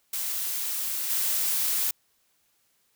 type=noise with level steps; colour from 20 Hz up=blue; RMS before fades=-30 / -26 dBFS; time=0.13-1.91 s; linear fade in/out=5 ms; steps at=1.1 s; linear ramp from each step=5 ms; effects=white hiss -69 dBFS RMS until 2.95 s